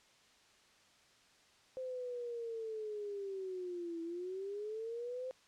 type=linear two-way sweep; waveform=sine; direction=down then up; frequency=520 to 329.6 to 520 Hz; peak=-39 dBFS; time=1.77-5.31 s; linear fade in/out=0 ms; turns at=4.02 s; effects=white hiss -66 dBFS RMS until 5.47 s + low-pass 6000 Hz 12 dB/octave